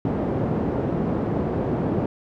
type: band-pass noise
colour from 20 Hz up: pink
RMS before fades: -24 dBFS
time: 0.05-2.06 s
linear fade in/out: 2 ms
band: 130 to 520 Hz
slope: 12 dB/octave
effects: none